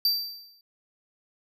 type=tone with exponential decay; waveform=square; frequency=4669 Hz; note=D8; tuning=11 cents flat; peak=-19 dBFS; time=0.05-0.61 s; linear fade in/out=2 ms; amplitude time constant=120 ms; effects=none